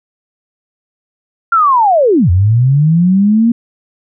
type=linear two-way sweep; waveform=sine; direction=down then up; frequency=1400 to 84.1 to 237.6 Hz; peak=-6 dBFS; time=1.52-3.52 s; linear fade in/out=5 ms; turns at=2.3 s; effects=none